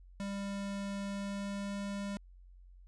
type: tone with pitch glide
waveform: square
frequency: 198.9 to 200.2 Hz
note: G3 to G3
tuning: +25 to +37 cents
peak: -37 dBFS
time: 0.2-2.17 s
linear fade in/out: 0 ms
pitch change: +12 cents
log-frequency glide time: 1.05-1.71 s
effects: added 45 Hz sine -53 dBFS peak until 2.87 s + resampled to 22050 Hz